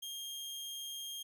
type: tone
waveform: sawtooth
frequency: 3221 Hz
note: G7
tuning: 46 cents sharp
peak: -38 dBFS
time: 0.02-1.23 s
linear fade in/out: 10 ms
effects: none